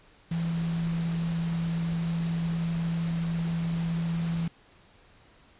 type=tone in noise; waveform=sine; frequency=166.9 Hz; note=E3; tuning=22 cents sharp; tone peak=-26 dBFS; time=0.31-4.48 s; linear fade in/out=5 ms; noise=pink; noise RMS=-42 dBFS; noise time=0.31-4.48 s; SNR=+13 dB; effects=pink hiss -58 dBFS RMS until 5.59 s + resampled to 8000 Hz